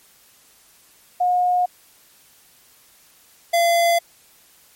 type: tone pair in turn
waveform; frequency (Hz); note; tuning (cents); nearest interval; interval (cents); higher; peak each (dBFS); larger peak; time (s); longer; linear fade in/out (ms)
sine / square; 720 / 682.4; F#5 / F5; -47 / -40; minor second; 93; first; -15; neither; 1.2-1.66 / 3.53-3.99; neither; 10
effects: white hiss -53 dBFS RMS until 4.75 s + MP3 64 kbps